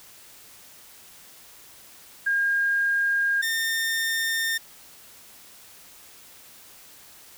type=tone pair in turn; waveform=sine / sawtooth; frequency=1617 / 1815 Hz; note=G#6 / A#6; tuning=-47 / -47 cents; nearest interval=major second; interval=200 cents; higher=second; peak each=-20 dBFS; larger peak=neither; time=2.26-3.42 / 3.42-4.58 s; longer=neither; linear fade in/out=10 ms; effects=white hiss -49 dBFS RMS until 7.37 s